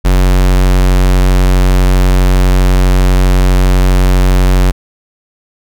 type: tone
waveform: square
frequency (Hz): 46.16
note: F#1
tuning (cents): -3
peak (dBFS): -6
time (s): 0.04-4.72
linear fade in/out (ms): 20
effects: none